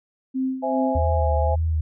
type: tone with tremolo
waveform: sine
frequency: 261.6 Hz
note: C4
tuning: in tune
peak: -20 dBFS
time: 0.34-0.99 s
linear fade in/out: 20 ms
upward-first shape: sine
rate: 2.6 Hz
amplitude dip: 75%
type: chord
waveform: sine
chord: C augmented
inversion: none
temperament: equal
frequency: 523.3 / 659.3 / 830.6 Hz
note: C5 / E5 / G#5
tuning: 0 / 0 / 0 cents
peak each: -26 dBFS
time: 0.62-1.56 s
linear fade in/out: 20 ms
type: tone with vibrato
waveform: sine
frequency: 77.78 Hz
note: D#2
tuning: in tune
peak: -19 dBFS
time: 0.95-1.81 s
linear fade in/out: 5 ms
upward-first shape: sine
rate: 1.8 Hz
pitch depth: 71 cents each way
effects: none